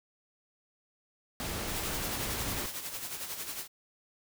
pink noise, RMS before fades -36 dBFS, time 1.4-2.66 s, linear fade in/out 0 ms
white noise with tremolo, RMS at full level -37 dBFS, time 1.66-3.68 s, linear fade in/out 50 ms, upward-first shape sine, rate 11 Hz, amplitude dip 55%
effects none

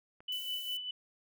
click, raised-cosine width 0.5 ms, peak -39 dBFS, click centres 0.205 s
sine tone with tremolo, 2989 Hz, F#7, 17 cents sharp, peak -33 dBFS, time 0.28-0.91 s, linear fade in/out 5 ms, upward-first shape sine, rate 5 Hz, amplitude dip 55%
violet noise, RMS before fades -47 dBFS, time 0.32-0.77 s, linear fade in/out 2 ms
effects none

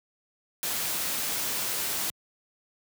white noise, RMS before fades -30 dBFS, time 0.63-2.1 s, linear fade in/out 0 ms, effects high-pass 80 Hz 12 dB/octave

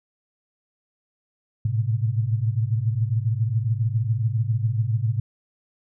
sine tone cluster, 108.3 / 115.6 / 128.6 Hz, A2 / A#2 / C3, -27 / -14 / -30 cents, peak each -22 / -26 / -27 dBFS, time 1.65-5.2 s, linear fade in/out 5 ms, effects none

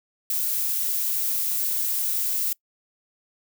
violet noise, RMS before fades -25 dBFS, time 0.3-2.53 s, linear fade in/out 2 ms, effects noise-tail reverb RT60 0.1 s tail -24 dB re dry

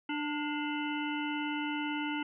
harmonic tone with a mistuned harmonic, 297 Hz, D4, 20 cents sharp, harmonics 1 / 3 / 5 / 7 / 9 / 10, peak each -34 / -39 / -41 / -42 / -44 / -44 dBFS, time 0.09-2.23 s, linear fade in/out 5 ms, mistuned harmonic 5, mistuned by -58 cents, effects none

